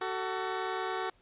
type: tone pair together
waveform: 15% pulse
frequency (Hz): 375.9 / 445.5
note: F#4 / A4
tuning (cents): +27 / +22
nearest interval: minor third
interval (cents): 295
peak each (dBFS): -27 / -30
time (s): 0.01-1.1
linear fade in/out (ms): 5
effects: pink hiss -66 dBFS RMS until 1.21 s + resampled to 8000 Hz